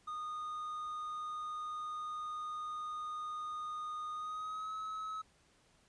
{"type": "tone with pitch glide", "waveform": "triangle", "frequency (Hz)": [1231, 1284.8], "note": ["D#6", "E6"], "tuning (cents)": [-19, -45], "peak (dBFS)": -37, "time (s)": [0.07, 5.22], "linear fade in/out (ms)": 10, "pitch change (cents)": 74, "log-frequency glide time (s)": [4.13, 4.73], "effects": ["pink hiss -69 dBFS RMS until 5.88 s", "resampled to 22050 Hz"]}